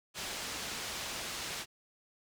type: low-pass noise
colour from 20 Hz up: white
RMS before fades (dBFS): -40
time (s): 0.14-1.66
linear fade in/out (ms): 50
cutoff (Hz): 6000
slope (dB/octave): 12
effects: none